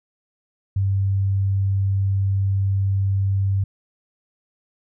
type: tone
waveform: sine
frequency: 97.7 Hz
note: G2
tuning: 5 cents flat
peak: -17 dBFS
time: 0.76-3.64 s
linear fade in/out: 5 ms
effects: none